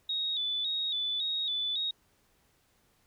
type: tone with vibrato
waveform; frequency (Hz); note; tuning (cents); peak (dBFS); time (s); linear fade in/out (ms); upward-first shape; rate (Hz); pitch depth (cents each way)
sine; 3622; A7; +49; -29; 0.09-1.91; 5; square; 1.8; 66
effects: pink hiss -69 dBFS RMS until 3.06 s